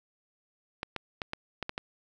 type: clicks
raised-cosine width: 0.3 ms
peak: -17 dBFS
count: 7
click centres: 0.831 / 0.963 / 1.218 / 1.334 / 1.627 / 1.694 / 1.779 s
effects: none